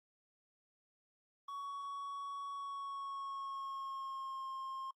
triangle tone with pitch glide, 1120 to 1065.7 Hz, C#6 to C6, +18 to +31 cents, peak -39 dBFS, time 1.48-4.91 s, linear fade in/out 5 ms, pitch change -87 cents, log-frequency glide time 2.52-4.5 s, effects noise-tail reverb RT60 0.1 s tail -26 dB re dry + Opus 32 kbps

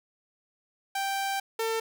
sawtooth tone pair in turn, 784 / 449.6 Hz, G5 / A4, 0 / +37 cents, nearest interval minor seventh, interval 963 cents, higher first, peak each -24 / -23 dBFS, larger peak second, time 0.95-1.4 / 1.59-1.8 s, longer first, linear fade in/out 5 ms, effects none

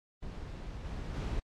brown noise with level steps, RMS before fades -42 / -39 / -35 dBFS, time 0.22-1.4 s, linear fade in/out 10 ms, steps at 0.84 / 1.13 s, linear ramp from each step 20 ms, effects low-pass 6000 Hz 12 dB/octave + AAC 64 kbps

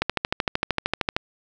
click train, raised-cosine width 0.3 ms, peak -5 dBFS, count 16, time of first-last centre 0.02-1.165 s, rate 13.1 Hz, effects none

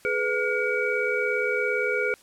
sine tone cluster, 421.9 / 499.3 / 1426 / 2272 Hz, G#4 / B4 / F6 / C#7, +27 / +19 / +36 / +42 cents, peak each -28 dBFS, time 0.05-2.14 s, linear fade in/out 0 ms, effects white hiss -55 dBFS RMS until 2.22 s + low-pass 11000 Hz 12 dB/octave

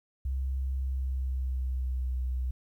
sine tone with pitch glide, 66 to 63.09 Hz, C2 to B1, +16 to +38 cents, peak -28 dBFS, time 0.25-2.51 s, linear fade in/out 5 ms, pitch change -78 cents, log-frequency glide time 0.77-2.17 s, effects 11-bit

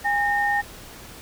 sine tone pair together, 817 / 1834 Hz, G#5 / A#6, -29 / -29 cents, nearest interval octave + major second, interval 1400 cents, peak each -22 dBFS, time 0.04-0.62 s, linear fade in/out 20 ms, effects pink hiss -42 dBFS RMS until 1.21 s

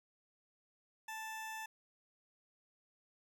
20% pulse tone, 880 Hz, A5, in tune, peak -38 dBFS, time 1.08-1.66 s, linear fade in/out 5 ms, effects none

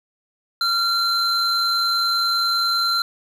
triangle tone pair together, 1375 / 4095 Hz, F6 / C8, -27 / -38 cents, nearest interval octave + perfect fifth, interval 1889 cents, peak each -18 / -17 dBFS, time 0.61-3.02 s, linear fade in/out 2 ms, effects tanh soft clip ceiling -13 dBFS + 8-bit

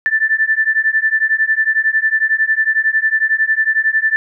sine beating tone pair, 1760 / 1771 Hz, A6 / A6, 0 / +11 cents, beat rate 11 Hz, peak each -15 dBFS, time 0.06-4.16 s, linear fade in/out 0 ms, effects none

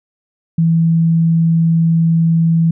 sine tone, 164.81 Hz, E3, in tune, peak -9 dBFS, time 0.58-2.71 s, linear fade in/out 5 ms, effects none

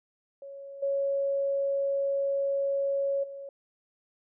sine tone with level steps, 554.4 Hz, C#5, in tune, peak -40 / -25 / -38 dBFS, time 0.42-3.49 s, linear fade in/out 2 ms, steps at 0.82 / 3.23 s, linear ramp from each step 10 ms, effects none

